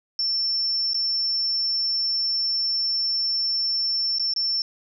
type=tone with dropouts; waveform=sine; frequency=5390 Hz; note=E8; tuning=38 cents sharp; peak=-21 dBFS; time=0.19-4.62 s; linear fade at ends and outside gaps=1 ms; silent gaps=0.934-0.944 / 4.185-4.196 / 4.337-4.362 s; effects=none